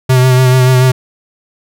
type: tone with vibrato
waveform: square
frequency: 128.2 Hz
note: C3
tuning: 35 cents flat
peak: -6 dBFS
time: 0.09-0.92 s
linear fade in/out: 10 ms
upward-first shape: sine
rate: 6.9 Hz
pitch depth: 27 cents each way
effects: none